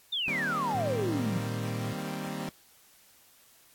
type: exponential sweep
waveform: sine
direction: down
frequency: 3700 to 167.6 Hz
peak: -28 dBFS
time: 0.12-1.38 s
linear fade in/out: 10 ms
type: chord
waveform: sawtooth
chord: C minor seventh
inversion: first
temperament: equal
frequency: 155.56 / 196 / 233.1 / 261.6 Hz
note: Eb3 / G3 / Bb3 / C4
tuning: 0 / 0 / 0 / 0 cents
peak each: -35 / -34 / -37 / -36 dBFS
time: 0.28-2.49 s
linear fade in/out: 0 ms
type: tone with pitch glide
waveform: sine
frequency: 110.6 to 113.64 Hz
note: A2 to A#2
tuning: +9 to -44 cents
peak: -33 dBFS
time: 0.74-1.93 s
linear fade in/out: 10 ms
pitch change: +47 cents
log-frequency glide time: 0.99-1.63 s
effects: white hiss -60 dBFS RMS until 3.74 s + AAC 64 kbps